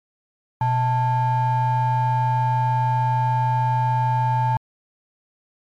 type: ring-modulated tone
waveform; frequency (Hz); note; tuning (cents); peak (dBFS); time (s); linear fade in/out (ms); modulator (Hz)
triangle; 380.3; F#4; +48; -12; 0.61-4.57; 2; 503
effects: MP3 96 kbps